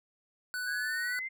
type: tone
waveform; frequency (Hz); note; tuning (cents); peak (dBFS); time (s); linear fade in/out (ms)
square; 1490; F#6; +12; -34; 0.54-1.19; 0
type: exponential sweep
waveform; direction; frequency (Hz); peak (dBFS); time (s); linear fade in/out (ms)
sine; up; 1600 to 2110; -34; 0.66-1.29; 20
effects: none